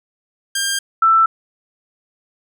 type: tone pair in turn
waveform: 10% pulse / sine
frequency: 1600 / 1329.6 Hz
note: G6 / E6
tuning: +35 / +15 cents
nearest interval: minor third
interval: 320 cents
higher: first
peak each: -9 dBFS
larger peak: neither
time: 0.55-0.79 / 1.02-1.26 s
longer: neither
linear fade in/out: 5 ms
effects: none